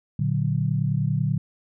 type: chord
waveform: sine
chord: Bb augmented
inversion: none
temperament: equal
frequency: 116.54 / 146.83 / 185 Hz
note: Bb2 / D3 / F#3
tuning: 0 / 0 / 0 cents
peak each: -25 / -23 / -28 dBFS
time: 0.19-1.38 s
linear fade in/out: 5 ms
effects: none